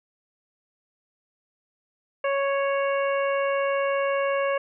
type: harmonic tone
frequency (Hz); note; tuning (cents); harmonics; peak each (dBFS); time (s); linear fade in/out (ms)
554.4; C#5; 0; 1 / 2 / 3 / 4 / 5; -23 / -29 / -33 / -35 / -37; 2.24-4.58; 5
effects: none